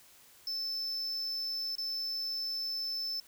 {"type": "tone with dropouts", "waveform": "triangle", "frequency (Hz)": 5274, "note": "E8", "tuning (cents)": 0, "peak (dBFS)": -32, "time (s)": [0.47, 3.2], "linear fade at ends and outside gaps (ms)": 2, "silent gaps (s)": [1.754, 1.782], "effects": ["white hiss -59 dBFS RMS until 3.27 s"]}